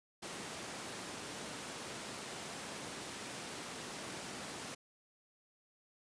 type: high-pass noise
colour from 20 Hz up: pink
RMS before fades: -45 dBFS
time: 0.22-4.75 s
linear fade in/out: 10 ms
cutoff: 180 Hz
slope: 12 dB/octave
effects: resampled to 22050 Hz